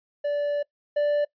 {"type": "tone pair in turn", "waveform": "triangle", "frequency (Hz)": [581, 586.1], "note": ["D5", "D5"], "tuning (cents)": [-19, -4], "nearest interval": "unison", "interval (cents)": 15, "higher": "second", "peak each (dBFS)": [-21, -18], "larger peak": "second", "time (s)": [[0.24, 0.63], [0.96, 1.25]], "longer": "first", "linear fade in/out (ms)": 10, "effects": ["noise-tail reverb RT60 0.1 s tail -22 dB re dry", "resampled to 11025 Hz"]}